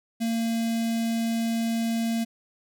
square tone with notch filter, 228.5 Hz, A#3, 34 cents flat, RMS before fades -26 dBFS, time 0.2-2.25 s, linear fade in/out 20 ms, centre 1200 Hz, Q 0.82, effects none

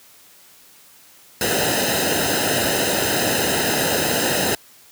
pink noise with comb filter, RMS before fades -20 dBFS, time 1.41-4.55 s, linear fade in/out 2 ms, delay 0.88 ms, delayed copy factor -0.85, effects white hiss -49 dBFS RMS until 4.91 s + high-pass 80 Hz 12 dB/octave

